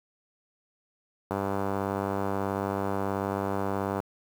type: click train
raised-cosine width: 1 ms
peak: -15 dBFS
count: 266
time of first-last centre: 1.31-4 s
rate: 98.5 Hz
effects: high-pass 60 Hz 12 dB/octave + 7-bit